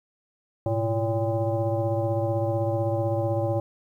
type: tone with frequency modulation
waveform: sine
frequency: 337.1 Hz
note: E4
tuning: 39 cents sharp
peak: -22 dBFS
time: 0.66-3.6 s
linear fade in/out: 2 ms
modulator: 230 Hz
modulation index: 1.7
effects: 10-bit